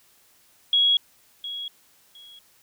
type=tone with echo; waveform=sine; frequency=3322 Hz; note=G#7; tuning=in tune; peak=-16 dBFS; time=0.73-0.97 s; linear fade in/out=2 ms; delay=710 ms; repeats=2; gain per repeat=-14 dB; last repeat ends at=2.39 s; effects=white hiss -59 dBFS RMS until 2.62 s